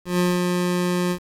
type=tone with ADSR envelope; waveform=25% pulse; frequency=178.3 Hz; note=F3; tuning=36 cents sharp; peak=-13 dBFS; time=0.05-1.19 s; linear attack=140 ms; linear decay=200 ms; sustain=-3 dB; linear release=79 ms; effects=resampled to 32000 Hz + 7-bit